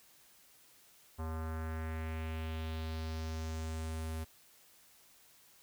square tone with low-pass filter sweep, 80 Hz, D#2, 49 cents sharp, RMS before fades -39 dBFS, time 1.18-4.25 s, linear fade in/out 20 ms, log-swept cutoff 1100 to 12000 Hz, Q 2.2, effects white hiss -63 dBFS RMS until 5.62 s

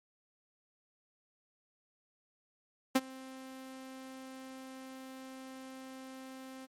sawtooth tone with ADSR envelope, 262.6 Hz, C4, 6 cents sharp, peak -18 dBFS, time 2.95-6.67 s, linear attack 9 ms, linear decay 39 ms, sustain -24 dB, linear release 29 ms, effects MP3 64 kbps

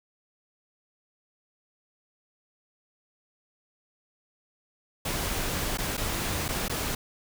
pink noise with dropouts, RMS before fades -30 dBFS, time 5.05-6.95 s, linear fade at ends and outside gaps 5 ms, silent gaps 5.774-5.784 / 5.97-5.976 / 6.482-6.487 / 6.683-6.696 s, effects none

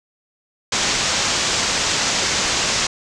white low-pass noise, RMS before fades -20 dBFS, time 0.72-2.87 s, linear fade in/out 5 ms, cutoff 7300 Hz, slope 48 dB/octave, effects none

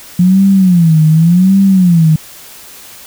sine tone with vibrato, 174.61 Hz, F3, in tune, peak -4 dBFS, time 0.19-2.16 s, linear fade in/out 5 ms, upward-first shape sine, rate 0.88 Hz, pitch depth 200 cents each way, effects white hiss -34 dBFS RMS until 3.06 s

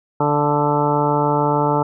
harmonic tone with a mistuned harmonic, 146.83 Hz, D3, in tune, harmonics 1 / 2 / 3 / 4 / 5 / 6 / 7 / 8 / 9, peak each -22 / -23 / -22 / -24 / -29 / -19 / -29 / -29 / -27 dBFS, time 0.2-1.83 s, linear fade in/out 5 ms, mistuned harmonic 5, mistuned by -32 cents, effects none

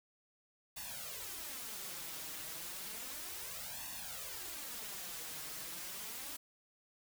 white noise with flanger, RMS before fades -45 dBFS, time 0.76-6.37 s, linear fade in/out 10 ms, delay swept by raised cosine 1.1 to 6.4 ms, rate 0.32 Hz, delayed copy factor +0.9, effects none

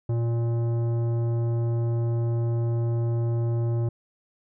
sine tone with tanh clipping, 116.9 Hz, A#2, 5 cents sharp, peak -24 dBFS, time 0.09-3.89 s, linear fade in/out 5 ms, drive 13 dB, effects none

